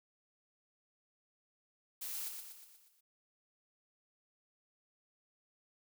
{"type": "noise with echo", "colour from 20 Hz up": "blue", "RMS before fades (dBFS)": -42, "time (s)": [2.01, 2.29], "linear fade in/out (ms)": 10, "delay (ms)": 120, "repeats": 6, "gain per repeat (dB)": -5, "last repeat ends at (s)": 3.01, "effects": []}